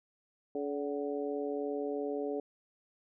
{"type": "harmonic tone with a mistuned harmonic", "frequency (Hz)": 143, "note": "D3", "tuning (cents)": -46, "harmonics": [2, 3, 4, 5], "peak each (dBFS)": [-38, -35, -40, -45], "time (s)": [0.55, 2.4], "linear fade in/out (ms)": 2, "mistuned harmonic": 5, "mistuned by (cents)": 68, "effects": []}